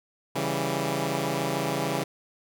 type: chord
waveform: 10% pulse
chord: C# diminished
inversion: none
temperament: equal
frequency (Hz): 138.59 / 164.81 / 196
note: C#3 / E3 / G3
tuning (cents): 0 / 0 / 0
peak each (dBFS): -21 / -22 / -24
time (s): 0.35-2.04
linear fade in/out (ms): 10
effects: none